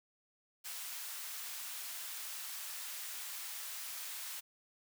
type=high-pass noise; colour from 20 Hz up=white; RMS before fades=-44 dBFS; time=0.64-4.41 s; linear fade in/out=20 ms; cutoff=1000 Hz; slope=12 dB/octave; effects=none